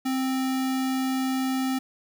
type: tone with sample-and-hold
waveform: sine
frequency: 261.9 Hz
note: C4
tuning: 2 cents sharp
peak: -23 dBFS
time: 0.05-1.79 s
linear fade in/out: 10 ms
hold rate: 1050 Hz
effects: none